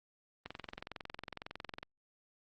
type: click train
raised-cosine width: 0.3 ms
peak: -26 dBFS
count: 31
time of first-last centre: 0.46-1.83 s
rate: 21.9 Hz
effects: Opus 24 kbps